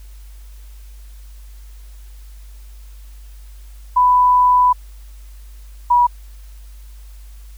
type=tone pair in turn; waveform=sine; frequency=994 / 971.3 Hz; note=B5 / B5; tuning=+11 / -29 cents; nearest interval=unison; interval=40 cents; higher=first; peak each=-9 dBFS; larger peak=neither; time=3.96-4.73 / 5.9-6.07 s; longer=first; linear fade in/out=10 ms; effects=added 50 Hz sine -35 dBFS peak until 7.57 s + white hiss -52 dBFS RMS until 7.57 s